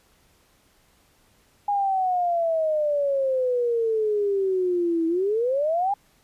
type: exponential two-way sweep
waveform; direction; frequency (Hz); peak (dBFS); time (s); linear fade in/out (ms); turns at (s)
sine; down then up; 823 to 324.3 to 823; -20; 1.68-5.94; 5; 5.07
effects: pink hiss -61 dBFS RMS until 6.23 s + resampled to 32000 Hz